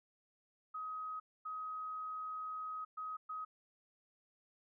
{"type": "tone bursts at uneven times", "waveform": "sine", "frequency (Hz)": 1263, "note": "D#6", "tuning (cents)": 26, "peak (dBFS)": -40, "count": 4, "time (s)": [[0.74, 1.2], [1.45, 2.85], [2.97, 3.17], [3.29, 3.45]], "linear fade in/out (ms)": 10, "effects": []}